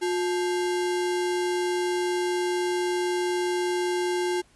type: tone with sample-and-hold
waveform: sine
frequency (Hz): 357.6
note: F4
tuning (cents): +41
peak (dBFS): -23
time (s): 0.01-4.42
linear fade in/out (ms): 20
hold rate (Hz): 1225
effects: pink hiss -60 dBFS RMS until 4.55 s + resampled to 24000 Hz